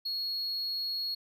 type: tone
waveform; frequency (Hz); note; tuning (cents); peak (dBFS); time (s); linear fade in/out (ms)
triangle; 4321; C#8; -45; -30; 0.05-1.15; 10
effects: none